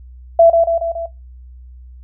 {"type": "tone with echo", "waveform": "sine", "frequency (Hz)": 668, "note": "E5", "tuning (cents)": 23, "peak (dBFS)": -4, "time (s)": [0.39, 0.5], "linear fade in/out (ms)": 5, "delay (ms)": 140, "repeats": 4, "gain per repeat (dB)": -4, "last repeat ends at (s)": 1.06, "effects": ["noise-tail reverb RT60 0.2 s tail -17 dB re dry", "added 62 Hz sine -35 dBFS peak until 2.03 s"]}